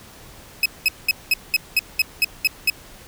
30% pulse tone bursts, 2560 Hz, D#7, 49 cents sharp, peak -11 dBFS, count 10, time 0.63-2.7 s, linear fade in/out 2 ms, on 27 ms, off 200 ms, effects pink hiss -44 dBFS RMS until 3.07 s

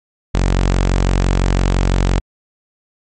sawtooth tone, 45.92 Hz, F#1, 12 cents flat, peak -8 dBFS, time 0.34-2.2 s, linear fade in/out 10 ms, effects MP3 32 kbps

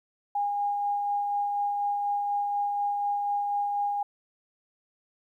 sine tone with tremolo, 815 Hz, G#5, 33 cents flat, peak -24 dBFS, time 0.35-4.03 s, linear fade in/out 5 ms, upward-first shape sine, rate 4.1 Hz, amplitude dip 25%, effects 11-bit

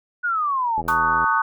sine exponential sweep, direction down, 1480 to 830.6 Hz, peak -19 dBFS, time 0.23-0.82 s, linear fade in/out 20 ms
click train, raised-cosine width 2 ms, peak -21 dBFS, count 39, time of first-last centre 0.78-1.242 s, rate 82.2 Hz
sine chord, D# half-diminished seventh, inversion second, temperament just, 896 / 1120.1 / 1244.5 / 1493.4 Hz, A5 / C#6 / D#6 / F#6, +31 / +18 / 0 / +16 cents, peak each -22 dBFS, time 0.88-1.42 s, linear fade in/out 5 ms
white noise with exponential decay, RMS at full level -32 dBFS, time 0.88-1.03 s, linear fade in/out 2 ms, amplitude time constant 32 ms
effects none

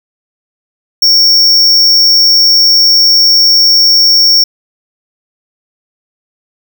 square tone, 5490 Hz, F8, 31 cents flat, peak -4 dBFS, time 1.02-4.44 s, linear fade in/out 5 ms, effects none

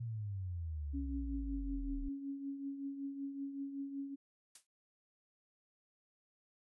sine exponential sweep, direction down, 120 to 35.85 Hz, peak -38 dBFS, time 0-2.09 s, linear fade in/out 10 ms
sine tone with tremolo, 277.2 Hz, C#4, in tune, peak -37 dBFS, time 0.93-4.16 s, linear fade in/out 20 ms, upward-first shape triangle, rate 5.3 Hz, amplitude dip 60%
blue noise with exponential decay, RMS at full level -47 dBFS, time 4.55-4.67 s, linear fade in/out 5 ms, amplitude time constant 24 ms
effects resampled to 24000 Hz

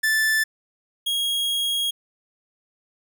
45% pulse tone pair in turn, 1756 / 3285 Hz, A6 / G#7, -4 / -20 cents, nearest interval major seventh, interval 1084 cents, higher second, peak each -18 / -21 dBFS, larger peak first, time 0.03-0.44 / 1.06-1.91 s, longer second, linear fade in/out 10 ms, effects none

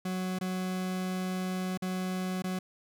40% pulse tone with dropouts, 185 Hz, F#3, in tune, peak -30 dBFS, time 0.05-2.59 s, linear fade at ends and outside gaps 5 ms, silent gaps 0.388-0.41 / 1.775-1.821 / 2.422-2.44 s, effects none

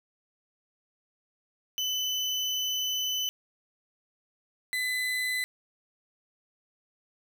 35% pulse tone pair in turn, 3012 / 2010 Hz, F#7 / B6, +30 / +30 cents, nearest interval perfect fifth, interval 700 cents, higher first, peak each -26 dBFS, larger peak neither, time 1.78-3.29 / 4.73-5.44 s, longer first, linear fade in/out 0 ms, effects none

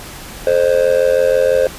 triangle tone with amplitude modulation, 523.3 Hz, C5, in tune, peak -4 dBFS, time 0.47-1.67 s, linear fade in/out 2 ms, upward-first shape sine, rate 86.1 Hz, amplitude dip 95%, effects pink hiss -32 dBFS RMS until 1.78 s + resampled to 32000 Hz

